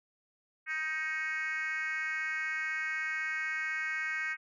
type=tone with frequency modulation; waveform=sine; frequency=1885 Hz; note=A#6; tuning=19 cents sharp; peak=-30 dBFS; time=0.66-4.37 s; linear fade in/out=50 ms; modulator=314 Hz; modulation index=1.4; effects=tanh soft clip ceiling -29 dBFS